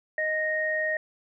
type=tone pair together; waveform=sine; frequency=622.3 / 1863.2 Hz; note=D#5 / A#6; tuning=0 / -1 cents; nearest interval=octave + perfect fifth; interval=1899 cents; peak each=-29 / -26 dBFS; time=0.18-0.97 s; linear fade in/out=2 ms; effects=none